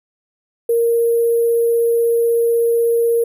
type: tone with sample-and-hold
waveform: sine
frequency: 466.2 Hz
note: A#4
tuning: in tune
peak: -12 dBFS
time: 0.69-3.24 s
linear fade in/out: 5 ms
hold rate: 11025 Hz
effects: none